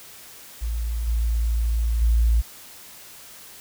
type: tone with level steps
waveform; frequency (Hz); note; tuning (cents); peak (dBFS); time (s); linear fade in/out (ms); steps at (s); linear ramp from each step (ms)
sine; 56.8; A#1; -44; -23 / -19 / -15; 0.61-2.42; 20; 1.07 / 2.01; 10
effects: white hiss -44 dBFS RMS until 3.6 s